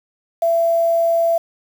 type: tone with quantisation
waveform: sine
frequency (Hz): 670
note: E5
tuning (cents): +28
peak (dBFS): -13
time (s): 0.42-1.38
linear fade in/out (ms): 5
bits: 6
effects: none